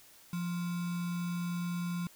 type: tone with sample-and-hold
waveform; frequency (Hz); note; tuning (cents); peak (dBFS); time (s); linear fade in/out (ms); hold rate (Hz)
sine; 174.61; F3; 0; -32; 0.33-2.07; 2; 1225
effects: white hiss -58 dBFS RMS until 2.15 s